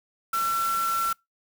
sine tone in noise, 1350 Hz, E6, 41 cents sharp, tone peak -23 dBFS, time 0.33-1.13 s, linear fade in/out 5 ms, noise white, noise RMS -35 dBFS, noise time 0.33-1.13 s, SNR +9 dB, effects noise-tail reverb RT60 0.2 s tail -26 dB re dry

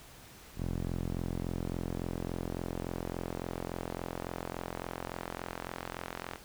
sawtooth tone with band-pass filter sweep, 43.55 Hz, F1, 4 cents flat, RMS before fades -38 dBFS, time 0.56-6.39 s, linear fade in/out 50 ms, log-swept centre 170 to 1500 Hz, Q 0.7, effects pink hiss -53 dBFS RMS until 6.44 s

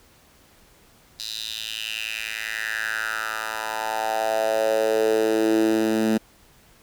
10% pulse tone with high-pass filter sweep, 110.3 Hz, A2, 5 cents sharp, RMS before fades -24 dBFS, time 1.19-6.18 s, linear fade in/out 10 ms, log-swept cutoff 4300 to 230 Hz, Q 4.5, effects pink hiss -55 dBFS RMS until 6.82 s

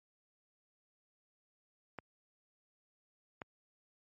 clicks, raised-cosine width 0.5 ms, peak -27 dBFS, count 2, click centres 1.987 / 3.418 s, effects high-pass 80 Hz 12 dB/octave + MP3 32 kbps

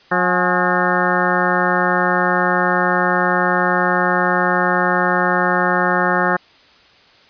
harmonic tone with a mistuned harmonic, 180 Hz, F#3, 47 cents flat, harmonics 1 / 2 / 3 / 4 / 5 / 6 / 7 / 8 / 9 / 10, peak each -23 / -23 / -23 / -23 / -23 / -23 / -23 / -23 / -23 / -23 dBFS, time 0.11-6.37 s, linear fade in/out 10 ms, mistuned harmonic 5, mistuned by -100 cents, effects white hiss -49 dBFS RMS until 7.29 s + resampled to 11025 Hz

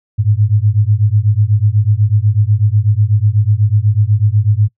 sine beating tone pair, 101.2 / 109.3 Hz, G#2 / A2, -44 / -11 cents, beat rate 8.1 Hz, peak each -12 dBFS, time 0.18-4.69 s, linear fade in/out 20 ms, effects noise-tail reverb RT60 0.1 s tail -21 dB re dry

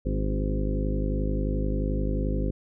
harmonic tone with a mistuned harmonic, 51.4 Hz, G#1, 17 cents flat, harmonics 1 / 2 / 3 / 4 / 5 / 6 / 7 / 8 / 10, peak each -26 / -34 / -33 / -35 / -34 / -38 / -38 / -38 / -37 dBFS, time 0.05-2.51 s, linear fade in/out 10 ms, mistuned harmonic 5, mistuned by +33 cents, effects none

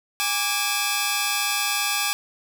10% pulse tone cluster, 820 / 1170 / 2589 Hz, G#5 / D6 / E7, -22 / -7 / -32 cents, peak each -18 dBFS, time 0.2-2.13 s, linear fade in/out 0 ms, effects none

